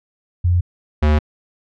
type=tone pair in turn; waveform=sine / square; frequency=88.2 / 75.56 Hz; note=F2 / D2; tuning=+18 / +50 cents; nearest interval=minor third; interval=268 cents; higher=first; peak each=-12 dBFS; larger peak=neither; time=0.44-0.61 / 1.02-1.19 s; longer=neither; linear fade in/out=10 ms; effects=low-pass 3000 Hz 12 dB/octave